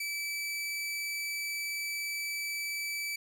sawtooth tone, 2309 Hz, D7, 30 cents flat, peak -30 dBFS, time 0-3.16 s, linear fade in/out 5 ms, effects none

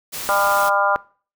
white noise, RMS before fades -29 dBFS, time 0.12-0.7 s, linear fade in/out 20 ms
harmonic tone, 200 Hz, G3, 35 cents sharp, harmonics 3 / 4 / 5 / 6 / 7, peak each -22 / -22 / -22 / -22 / -22 dBFS, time 0.29-0.96 s, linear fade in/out 0 ms
effects noise-tail reverb RT60 0.4 s tail -21 dB re dry

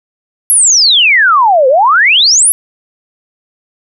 sine exponential two-way sweep, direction down then up, 11490 to 499.8 to 11490 Hz, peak -4 dBFS, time 0.5-2.52 s, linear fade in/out 0 ms, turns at 1.68 s, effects none

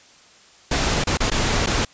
pink noise with dropouts, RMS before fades -20 dBFS, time 0.71-1.85 s, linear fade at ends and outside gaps 5 ms, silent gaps 1.04-1.07 / 1.173-1.203 / 1.302-1.315 / 1.662-1.67 s, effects white hiss -50 dBFS RMS until 1.93 s + resampled to 16000 Hz

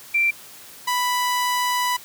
sine / sawtooth tone pair in turn, 2353 / 989.3 Hz, D7 / B5, +3 / +3 cents, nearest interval octave + minor third, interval 1500 cents, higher first, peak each -16 dBFS, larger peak neither, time 0.14-0.31 / 0.87-1.97 s, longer second, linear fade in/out 10 ms, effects white hiss -43 dBFS RMS until 2.04 s + high-pass 80 Hz 12 dB/octave

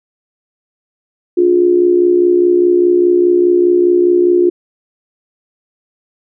sine tone with amplitude modulation, 354.5 Hz, F4, 26 cents sharp, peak -4 dBFS, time 1.37-4.5 s, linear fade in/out 10 ms, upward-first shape sine, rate 64.9 Hz, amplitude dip 65%, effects none

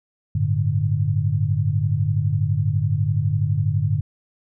sine chord, G suspended second, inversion none, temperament equal, 98 / 110 / 146.83 Hz, G2 / A2 / D3, 0 / 0 / 0 cents, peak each -22 dBFS, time 0.35-4.01 s, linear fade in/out 5 ms, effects none

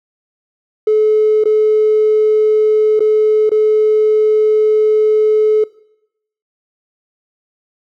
triangle tone with dropouts, 430 Hz, A4, 40 cents flat, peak -5 dBFS, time 0.87-5.64 s, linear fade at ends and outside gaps 5 ms, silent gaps 1.439-1.455 / 2.994-3.004 / 3.494-3.516 s, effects noise-tail reverb RT60 0.8 s tail -24 dB re dry + tanh soft clip ceiling -6 dBFS

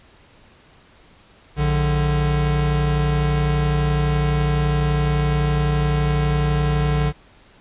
square tone pair together, 59.93 / 147.9 Hz, A#1 / D3, +49 / +13 cents, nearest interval octave + major third, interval 1564 cents, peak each -22 / -19 dBFS, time 1.56-7.13 s, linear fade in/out 50 ms, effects pink hiss -51 dBFS RMS until 7.6 s + resampled to 8000 Hz

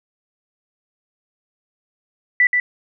sine tone with echo, 1975.5 Hz, B6, in tune, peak -10 dBFS, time 2.4-2.47 s, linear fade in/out 2 ms, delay 130 ms, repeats 1, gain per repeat -4 dB, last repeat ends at 2.6 s, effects none

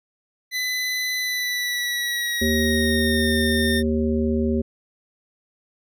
25% pulse tone with pitch glide, 2006 to 1818.4 Hz, B6 to A#6, +26 to -43 cents, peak -19 dBFS, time 0.51-3.83 s, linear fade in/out 50 ms, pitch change -169 cents, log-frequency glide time 1.18-3.35 s
harmonic tone, 77.78 Hz, D#2, in tune, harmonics 1 / 3 / 5 / 7, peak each -25 / -21 / -25 / -31 dBFS, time 2.41-4.62 s, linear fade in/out 10 ms
effects none

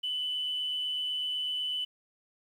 sine tone with amplitude modulation, 2996 Hz, F#7, 21 cents sharp, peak -27 dBFS, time 0.03-1.85 s, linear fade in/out 10 ms, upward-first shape sine, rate 148 Hz, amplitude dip 40%, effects tanh soft clip ceiling -25 dBFS + 10-bit

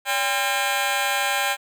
15% pulse tone with amplitude modulation, 801 Hz, G5, 37 cents sharp, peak -10 dBFS, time 0.05-1.57 s, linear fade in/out 50 ms, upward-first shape sine, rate 231 Hz, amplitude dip 100%, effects none

